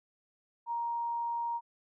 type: tone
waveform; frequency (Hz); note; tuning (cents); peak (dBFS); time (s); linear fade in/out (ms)
sine; 938; A#5; +11; -31; 0.66-1.61; 50
effects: none